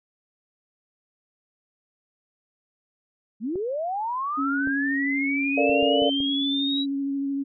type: linear sweep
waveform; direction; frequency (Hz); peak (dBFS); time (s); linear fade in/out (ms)
sine; up; 196 to 3913; -25; 3.4-6.86; 50
type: clicks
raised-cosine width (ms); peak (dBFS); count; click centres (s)
2; -24; 6; 3.557 / 4.673 / 5.696 / 5.827 / 6.021 / 6.204
type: tone with vibrato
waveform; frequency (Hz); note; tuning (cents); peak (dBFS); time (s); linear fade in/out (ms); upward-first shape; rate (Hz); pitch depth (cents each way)
sine; 277.2; C#4; 0; -24; 4.37-7.44; 20; sine; 13; 15
type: chord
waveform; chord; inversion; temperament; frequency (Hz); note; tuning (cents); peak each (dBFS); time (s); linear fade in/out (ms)
sine; Bb major seventh; third; equal; 440 / 466.2 / 587.3 / 698.5; A4 / Bb4 / D5 / F5; 0 / 0 / 0 / 0; -26 / -26 / -23 / -26; 5.57-6.1; 10
effects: none